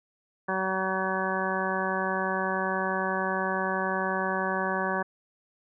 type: harmonic tone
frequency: 189.2 Hz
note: F#3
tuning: 39 cents sharp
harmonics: 1 / 2 / 3 / 4 / 5 / 6 / 8 / 9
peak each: -34 / -34 / -34 / -34 / -34 / -34 / -34 / -34 dBFS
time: 0.48-5.03 s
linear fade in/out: 10 ms
effects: none